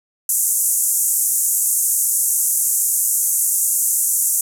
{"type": "band-pass noise", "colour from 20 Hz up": "white", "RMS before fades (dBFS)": -18, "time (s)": [0.29, 4.41], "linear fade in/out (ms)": 2, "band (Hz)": [6700, 13000], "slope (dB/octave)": 48, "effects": []}